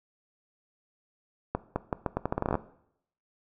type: accelerating click train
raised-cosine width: 1 ms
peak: -13 dBFS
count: 15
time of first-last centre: 1.55-2.554 s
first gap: 210 ms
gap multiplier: 0.8
effects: noise-tail reverb RT60 0.7 s tail -17 dB re dry